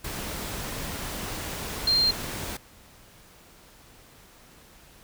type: tone in noise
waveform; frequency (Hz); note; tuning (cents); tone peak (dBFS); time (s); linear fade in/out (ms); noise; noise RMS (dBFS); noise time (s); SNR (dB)
sine; 4186; C8; 0; -19; 1.87-2.11; 5; pink; -34; 0.04-2.57; +12
effects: pink hiss -53 dBFS RMS until 5.03 s